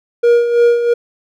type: tone with tremolo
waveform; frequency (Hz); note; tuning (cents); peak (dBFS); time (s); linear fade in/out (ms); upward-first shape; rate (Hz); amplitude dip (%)
triangle; 474.3; A#4; +30; -4; 0.23-0.94; 10; sine; 3; 60
effects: none